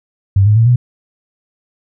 sine tone with pitch steps, 98 / 105.64 / 113.88 / 122.76 Hz, G2 / G#2 / A#2 / B2, 0 / +30 / -40 / -10 cents, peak -6 dBFS, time 0.36-0.76 s, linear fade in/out 5 ms, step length 100 ms, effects none

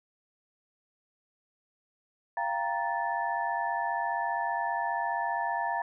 sine tone cluster, 691 / 786 / 935 / 1752 Hz, F5 / G5 / A#5 / A6, -19 / +4 / +5 / -8 cents, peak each -34 / -34 / -31 / -36 dBFS, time 2.37-5.82 s, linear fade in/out 2 ms, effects none

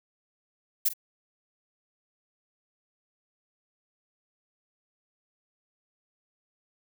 violet noise with echo, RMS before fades -23 dBFS, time 0.85-0.89 s, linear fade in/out 10 ms, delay 46 ms, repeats 1, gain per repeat -14 dB, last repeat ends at 0.936 s, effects none

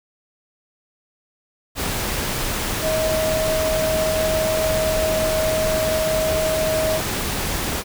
sine tone in noise, 632 Hz, D#5, 27 cents sharp, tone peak -19 dBFS, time 2.81-7.01 s, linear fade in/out 50 ms, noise pink, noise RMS -24 dBFS, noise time 1.75-7.84 s, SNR +2 dB, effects none

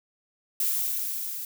violet noise with level ramp, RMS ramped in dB -25 to -35 dBFS, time 0.6-1.45 s, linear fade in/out 2 ms, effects none

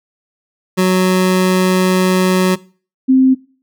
25% pulse / sine tone pair in turn, 185 / 261.5 Hz, F#3 / C4, 0 / -1 cents, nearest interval tritone, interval 599 cents, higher second, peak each -6 dBFS, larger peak neither, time 0.77-2.56 / 3.08-3.35 s, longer first, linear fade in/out 20 ms, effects noise-tail reverb RT60 0.4 s tail -21 dB re dry

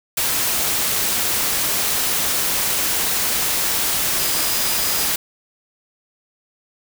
sine tone in noise, 4942 Hz, D#8, 13 cents flat, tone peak -29 dBFS, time 4.19-5.05 s, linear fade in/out 5 ms, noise white, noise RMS -20 dBFS, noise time 0.17-5.16 s, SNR -12 dB, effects none

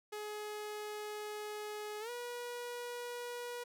sawtooth tone with pitch glide, 421.3 to 483.9 Hz, G#4 to B4, +25 to -35 cents, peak -37 dBFS, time 0.12-3.64 s, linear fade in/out 10 ms, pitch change +240 cents, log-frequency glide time 2-2.1 s, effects none

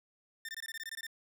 sawtooth tone bursts, 1799 Hz, A6, 38 cents sharp, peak -36 dBFS, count 11, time 0.45-1.067 s, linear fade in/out 2 ms, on 37 ms, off 21 ms, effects none

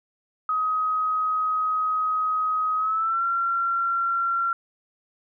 sine tone with pitch glide, 1262 to 1368.3 Hz, D#6 to F6, +24 to -36 cents, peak -21 dBFS, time 0.49-4.53 s, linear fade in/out 2 ms, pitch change +140 cents, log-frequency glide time 2.77-3.24 s, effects none

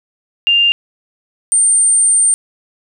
sine tone pair in turn, 2798 / 8883 Hz, F7 / C#9, +3 / +3 cents, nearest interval octave + minor sixth, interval 2000 cents, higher second, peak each -8 dBFS, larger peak neither, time 0.47-0.72 / 1.52-2.34 s, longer second, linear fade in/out 0 ms, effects 8-bit

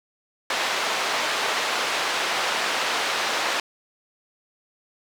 pink band-pass noise, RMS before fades -25 dBFS, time 0.5-3.6 s, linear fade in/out 2 ms, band 680 to 4700 Hz, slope 12 dB/octave, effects none

